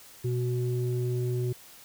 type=tone pair together; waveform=sine; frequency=123.03 / 369.5 Hz; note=B2 / F#4; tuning=-6 / -2 cents; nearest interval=octave + perfect fifth; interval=1904 cents; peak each=-26 / -31 dBFS; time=0.24-1.53 s; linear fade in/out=10 ms; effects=tanh soft clip ceiling -19 dBFS + white hiss -51 dBFS RMS until 1.84 s